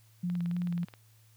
sine tone with vibrato, 174.61 Hz, F3, in tune, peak -29 dBFS, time 0.23-0.85 s, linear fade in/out 10 ms, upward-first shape square, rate 3.3 Hz, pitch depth 19 cents each way
click train, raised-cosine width 0.3 ms, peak -32 dBFS, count 13, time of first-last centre 0.3-0.938 s, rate 18.8 Hz
effects added 110 Hz sine -59 dBFS peak until 1.36 s + white hiss -66 dBFS RMS until 1.36 s

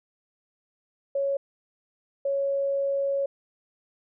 sine tone pair in turn, 554.4 / 554.4 Hz, C#5 / C#5, 0 / 0 cents, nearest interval unison, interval 0 cents, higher neither, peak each -23 dBFS, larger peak neither, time 1.15-1.37 / 2.25-3.26 s, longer second, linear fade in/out 5 ms, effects none

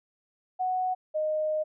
sine tone pair in turn, 740 / 617.6 Hz, F#5 / D#5, 0 / -13 cents, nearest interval minor third, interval 313 cents, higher first, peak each -25 dBFS, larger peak neither, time 0.59-0.95 / 1.14-1.64 s, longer second, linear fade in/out 20 ms, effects none

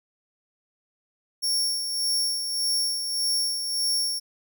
sawtooth tone with tremolo, 5490 Hz, F8, 31 cents flat, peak -19 dBFS, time 1.42-4.2 s, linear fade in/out 20 ms, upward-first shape sine, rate 1.7 Hz, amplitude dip 50%, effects none

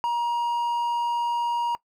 triangle tone, 948 Hz, A#5, 29 cents sharp, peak -20 dBFS, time 0.04-1.75 s, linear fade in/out 0 ms, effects noise-tail reverb RT60 0.1 s tail -20 dB re dry

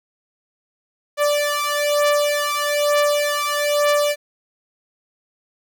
sawtooth beating tone pair, 585 / 586.1 Hz, D5 / D5, -7 / -4 cents, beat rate 1.1 Hz, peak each -16 dBFS, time 1.17-4.16 s, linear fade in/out 50 ms, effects none

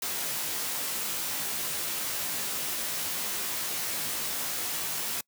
white noise with comb filter, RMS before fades -32 dBFS, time 0.02-5.21 s, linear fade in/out 5 ms, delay 16 ms, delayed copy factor -0.65, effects noise-tail reverb RT60 0.1 s tail -26 dB re dry + high-pass 100 Hz 12 dB/octave

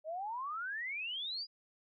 sine exponential sweep, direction up, 604 to 4978 Hz, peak -37 dBFS, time 0.04-1.47 s, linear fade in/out 50 ms, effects none

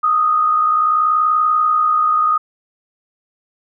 sine tone pair together, 1239.4 / 1300 Hz, D#6 / E6, -7 / -24 cents, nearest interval minor second, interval 83 cents, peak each -12 / -23 dBFS, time 0.03-2.38 s, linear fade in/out 10 ms, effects none

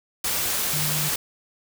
sine tone in noise, 150.9 Hz, D3, 47 cents sharp, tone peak -28 dBFS, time 0.73-1.09 s, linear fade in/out 5 ms, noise white, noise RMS -25 dBFS, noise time 0.24-1.16 s, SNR -6 dB, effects none

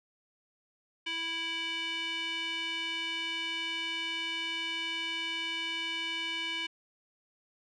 square tone with band-pass filter, 329.6 Hz, E4, in tune, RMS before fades -35 dBFS, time 1.06-6.67 s, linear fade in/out 10 ms, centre 2700 Hz, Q 6.2, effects resampled to 24000 Hz

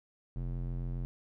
square tone with band-pass filter, 43.65 Hz, F1, in tune, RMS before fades -36 dBFS, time 0.36-1.05 s, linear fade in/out 0 ms, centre 110 Hz, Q 1.1, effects none

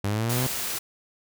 sawtooth linear sweep, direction up, 98 to 132 Hz, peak -20 dBFS, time 0.04-0.47 s, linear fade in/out 5 ms
white noise, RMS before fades -30 dBFS, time 0.29-0.79 s, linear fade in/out 10 ms
effects none

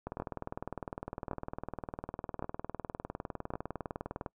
two click trains, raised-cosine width 1 ms, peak -21 / -23 dBFS, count 4 / 84, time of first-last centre 0.2-3.537 / 0.07-4.262 s, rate 0.899 / 19.8 Hz, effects noise-tail reverb RT60 0.1 s tail -24 dB re dry

